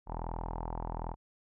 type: tone with low-pass filter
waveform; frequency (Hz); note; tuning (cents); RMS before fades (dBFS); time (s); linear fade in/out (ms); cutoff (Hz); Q
sawtooth; 41.2; E1; 0; -38; 0.06-1.16; 50; 900; 6.8
effects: none